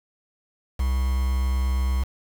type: tone with quantisation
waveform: triangle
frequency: 64.9 Hz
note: C2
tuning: 13 cents flat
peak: -18 dBFS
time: 0.79-2.04 s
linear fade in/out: 10 ms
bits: 6
effects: none